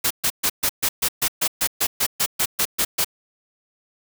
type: noise bursts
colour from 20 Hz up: white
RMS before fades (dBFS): -20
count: 16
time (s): 0.04-3.046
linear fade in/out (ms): 10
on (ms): 66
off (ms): 130
effects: none